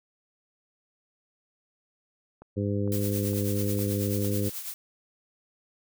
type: click train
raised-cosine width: 1 ms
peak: -32 dBFS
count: 5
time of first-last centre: 2.42-4.246 s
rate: 2.19 Hz
type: harmonic tone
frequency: 101.4 Hz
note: G#2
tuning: 41 cents flat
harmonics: 1 / 2 / 3 / 4 / 5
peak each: -28 / -31 / -33 / -34 / -35 dBFS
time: 2.56-4.5 s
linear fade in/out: 20 ms
type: noise with tremolo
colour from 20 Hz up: blue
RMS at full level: -34 dBFS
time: 2.92-4.74 s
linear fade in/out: 0 ms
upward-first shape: triangle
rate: 9.2 Hz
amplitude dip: 65%
effects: none